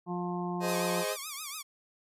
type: harmonic tone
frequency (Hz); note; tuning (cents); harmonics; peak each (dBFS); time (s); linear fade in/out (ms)
177; F3; +23; 1 / 2 / 4 / 5 / 6; -34 / -37 / -40 / -41 / -42; 0.06-1.05; 50
type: chord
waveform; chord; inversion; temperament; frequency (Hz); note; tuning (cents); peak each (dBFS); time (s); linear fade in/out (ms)
sawtooth; Ab major; none; just; 415.3 / 519.1 / 623; Ab4 / C5 / Eb5; 0 / -14 / +2; -33 / -31 / -30; 0.6-1.17; 50
type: tone with vibrato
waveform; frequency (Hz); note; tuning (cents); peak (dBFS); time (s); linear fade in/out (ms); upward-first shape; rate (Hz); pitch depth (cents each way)
5% pulse; 1174.7; D6; 0; -26; 0.67-1.63; 20; triangle; 7; 170
effects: resampled to 32000 Hz